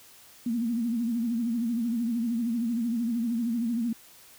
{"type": "tone with vibrato", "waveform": "sine", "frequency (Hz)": 233.1, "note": "A#3", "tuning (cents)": 0, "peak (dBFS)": -25, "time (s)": [0.46, 3.93], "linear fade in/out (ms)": 5, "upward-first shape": "sine", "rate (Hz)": 13, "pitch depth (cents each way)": 86, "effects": ["white hiss -53 dBFS RMS until 4.38 s"]}